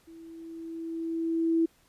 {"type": "tone with level ramp", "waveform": "sine", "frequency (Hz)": 328.9, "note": "E4", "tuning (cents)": -4, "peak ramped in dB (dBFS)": [-46, -20], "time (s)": [0.07, 1.66], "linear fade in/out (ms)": 10, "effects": ["pink hiss -64 dBFS RMS until 1.88 s", "resampled to 32000 Hz"]}